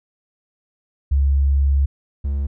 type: tone pair in turn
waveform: sine / triangle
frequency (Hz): 69.3 / 69.9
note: C#2 / C#2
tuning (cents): 0 / +15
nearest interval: unison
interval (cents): 15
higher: second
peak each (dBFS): -13 / -17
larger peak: first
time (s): 1.11-1.86 / 2.24-2.47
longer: first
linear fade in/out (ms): 10
effects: none